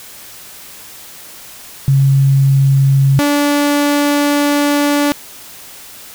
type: tone pair in turn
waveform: sine / sawtooth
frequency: 136.6 / 289.4 Hz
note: C#3 / D4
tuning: -25 / -25 cents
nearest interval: octave + minor second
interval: 1300 cents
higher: second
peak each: -7 dBFS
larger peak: neither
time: 1.88-3.19 / 3.19-5.12 s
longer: second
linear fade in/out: 0 ms
effects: white hiss -35 dBFS RMS until 6.14 s